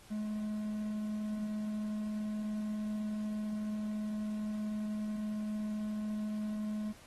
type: tone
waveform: triangle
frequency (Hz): 212.5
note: G#3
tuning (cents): +40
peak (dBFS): -32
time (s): 0.1-6.93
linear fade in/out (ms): 20
effects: pink hiss -58 dBFS RMS until 7.06 s + AAC 32 kbps